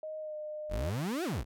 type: tone with pitch glide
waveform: sine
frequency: 622.3 to 607.7 Hz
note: D#5 to D#5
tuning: 0 to -41 cents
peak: -37 dBFS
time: 0.03-0.9 s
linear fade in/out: 2 ms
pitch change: -41 cents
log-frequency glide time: 0.19-0.36 s
type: exponential two-way sweep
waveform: 35% pulse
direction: up then down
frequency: 40.19 to 386.5 to 40.19 Hz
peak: -30 dBFS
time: 0.69-1.45 s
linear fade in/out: 50 ms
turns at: 1.24 s
effects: none